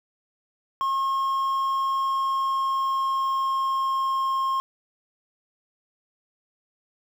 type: tone with pitch glide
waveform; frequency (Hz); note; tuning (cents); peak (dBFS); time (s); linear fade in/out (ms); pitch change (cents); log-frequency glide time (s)
triangle; 1078 to 1069.3; C#6 to C6; -49 to +37; -20; 0.81-4.6; 0; -14; 1.96-4.4
effects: 9-bit